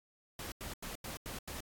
pink noise bursts, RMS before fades -43 dBFS, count 6, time 0.39-1.605 s, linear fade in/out 2 ms, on 130 ms, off 87 ms, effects AAC 64 kbps

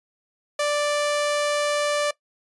sawtooth tone, 587.3 Hz, D5, in tune, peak -17 dBFS, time 0.59-2.11 s, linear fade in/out 5 ms, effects noise-tail reverb RT60 0.1 s tail -19 dB re dry + resampled to 24000 Hz

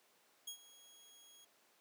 20% pulse tone with ADSR envelope, 3300 Hz, G#7, 12 cents flat, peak -37 dBFS, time 0.47-1.45 s, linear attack 8 ms, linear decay 89 ms, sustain -18 dB, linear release 7 ms, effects pink hiss -70 dBFS RMS until 1.8 s + high-pass 400 Hz 12 dB/octave

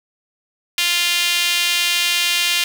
sawtooth tone with high-pass filter, 348.7 Hz, F4, 3 cents flat, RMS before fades -18 dBFS, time 0.78-2.64 s, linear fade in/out 2 ms, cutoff 2800 Hz, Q 2.1, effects none

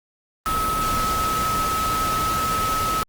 sine tone in noise, 1290 Hz, E6, 38 cents flat, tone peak -21 dBFS, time 0.46-3.03 s, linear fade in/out 0 ms, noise pink, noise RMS -27 dBFS, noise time 0.46-3.03 s, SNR +3 dB, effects Opus 32 kbps

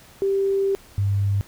sine tone pair in turn, 392 / 99.77 Hz, G4 / G2, 0 / +31 cents, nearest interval 2 octaves, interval 2369 cents, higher first, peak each -18 dBFS, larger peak neither, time 0.22-0.75 / 0.98-1.41 s, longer first, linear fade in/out 0 ms, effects pink hiss -49 dBFS RMS until 1.47 s

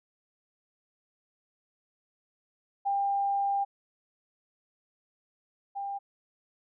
sine tone pair in turn, 797 / 797 Hz, G5 / G5, +28 / +28 cents, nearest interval unison, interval 0 cents, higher neither, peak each -25 / -32 dBFS, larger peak first, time 2.85-3.65 / 5.75-5.99 s, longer first, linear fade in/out 20 ms, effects none

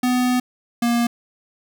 square tone pair in turn, 249.7 / 236.7 Hz, B3 / A#3, +19 / +27 cents, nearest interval minor second, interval 92 cents, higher first, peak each -17 dBFS, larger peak neither, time 0.03-0.4 / 0.82-1.07 s, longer first, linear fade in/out 5 ms, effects none

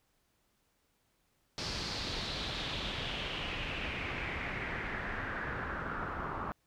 pink noise with low-pass filter sweep, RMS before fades -38 dBFS, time 1.58-6.52 s, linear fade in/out 0 ms, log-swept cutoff 5000 to 1200 Hz, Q 3.6, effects pink hiss -75 dBFS RMS until 6.66 s

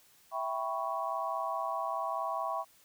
sine chord, C# half-diminished seventh, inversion first, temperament equal, 659.3 / 784 / 987.8 / 1108.7 Hz, E5 / G5 / B5 / C#6, 0 / 0 / 0 / 0 cents, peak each -37 / -38 / -38 / -36 dBFS, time 0.31-2.65 s, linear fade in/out 50 ms, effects white hiss -63 dBFS RMS until 2.84 s

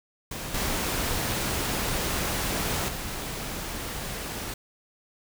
pink noise with level steps, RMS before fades -35 / -28 / -34 dBFS, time 0.31-4.54 s, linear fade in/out 5 ms, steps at 0.54 / 2.88 s, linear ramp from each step 5 ms, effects none

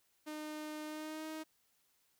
sawtooth tone with pitch glide, 305.4 to 314 Hz, D#4 to D#4, -32 to +16 cents, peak -38 dBFS, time 0.26-1.44 s, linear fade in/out 20 ms, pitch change +48 cents, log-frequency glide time 0.85-1.26 s, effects white hiss -75 dBFS RMS until 2.19 s

